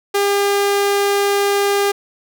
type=tone; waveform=sawtooth; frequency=402.4 Hz; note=G4; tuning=45 cents sharp; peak=-10 dBFS; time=0.14-1.92 s; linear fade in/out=10 ms; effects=none